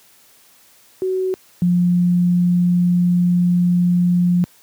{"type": "tone pair in turn", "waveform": "sine", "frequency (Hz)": [374.5, 176.74], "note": ["F#4", "F3"], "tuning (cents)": [21, 21], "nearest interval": "octave + minor second", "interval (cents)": 1300, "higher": "first", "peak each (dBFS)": [-17, -12], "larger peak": "second", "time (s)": [[1.02, 1.34], [1.62, 4.44]], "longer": "second", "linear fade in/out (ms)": 0, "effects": ["white hiss -51 dBFS RMS until 4.62 s", "high-pass 80 Hz 12 dB/octave"]}